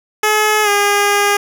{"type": "tone with pitch glide", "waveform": "10% pulse", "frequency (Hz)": [426.8, 407.3], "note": ["G#4", "G#4"], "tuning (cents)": [47, -34], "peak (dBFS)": -3, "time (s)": [0.23, 1.37], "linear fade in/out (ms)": 5, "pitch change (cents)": -81, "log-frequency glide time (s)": [0.63, 0.69], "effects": []}